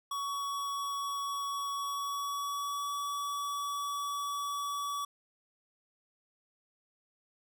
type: tone with pitch glide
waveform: square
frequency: 1124 to 1141.7 Hz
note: C#6 to D6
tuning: +24 to -49 cents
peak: -34 dBFS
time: 0.11-5.05 s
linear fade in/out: 5 ms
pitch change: +27 cents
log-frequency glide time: 1.84-2.92 s
effects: none